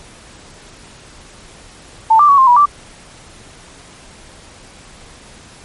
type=tone with pitch steps; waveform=sine; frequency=890 / 1178 / 1123 / 1056 / 970 / 1168 Hz; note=A5 / D6 / C#6 / C6 / B5 / D6; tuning=+20 / +5 / +22 / +16 / -31 / -10 cents; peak=-5 dBFS; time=2.1-2.658 s; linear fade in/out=10 ms; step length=93 ms; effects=pink hiss -40 dBFS RMS until 5.64 s + MP3 48 kbps